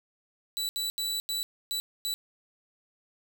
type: tone bursts at uneven times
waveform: sawtooth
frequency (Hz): 3951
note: B7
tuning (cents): 0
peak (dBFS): -26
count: 6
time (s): 0.57-0.69 / 0.76-0.9 / 0.98-1.2 / 1.29-1.43 / 1.71-1.8 / 2.05-2.14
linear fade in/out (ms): 0
effects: 10-bit